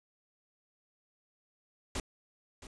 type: noise with echo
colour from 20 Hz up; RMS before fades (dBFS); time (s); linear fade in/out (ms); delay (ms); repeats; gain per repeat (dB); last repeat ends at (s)
pink; -35; 1.95-2; 2; 670; 1; -14; 2.67
effects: resampled to 22050 Hz